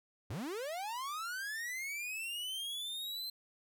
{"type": "linear sweep", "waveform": "45% pulse", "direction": "up", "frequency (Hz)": [78.9, 4130], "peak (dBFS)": -38, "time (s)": [0.3, 3.3], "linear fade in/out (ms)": 5, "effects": []}